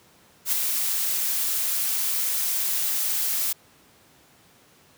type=noise with ADSR envelope; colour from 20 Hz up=blue; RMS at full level=-21 dBFS; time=0.45-3.53 s; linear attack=74 ms; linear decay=10 ms; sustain=-4 dB; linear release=9 ms; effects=pink hiss -56 dBFS RMS until 4.97 s + high-pass 100 Hz 12 dB/octave